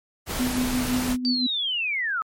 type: noise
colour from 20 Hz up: pink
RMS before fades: -29 dBFS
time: 0.26-1.17 s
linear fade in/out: 50 ms
type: tone with tremolo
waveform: sine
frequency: 250.8 Hz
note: B3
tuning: 27 cents sharp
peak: -20 dBFS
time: 0.39-1.47 s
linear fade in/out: 10 ms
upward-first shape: sine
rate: 5.8 Hz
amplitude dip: 60%
type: linear sweep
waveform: sine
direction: down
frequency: 4670 to 1244.5 Hz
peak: -23 dBFS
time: 1.25-2.22 s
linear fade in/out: 0 ms
effects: MP3 64 kbps